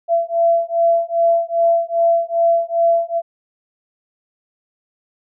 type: beating tone pair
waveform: sine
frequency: 673 / 675.5 Hz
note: E5 / E5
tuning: +36 / +42 cents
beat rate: 2.5 Hz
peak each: -16 dBFS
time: 0.08-3.22 s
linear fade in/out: 50 ms
effects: none